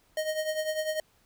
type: tone with tremolo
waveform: square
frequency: 622.3 Hz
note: D#5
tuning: in tune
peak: -26 dBFS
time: 0.17-1 s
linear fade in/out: 2 ms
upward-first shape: triangle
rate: 10 Hz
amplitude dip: 75%
effects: pink hiss -66 dBFS RMS until 1.25 s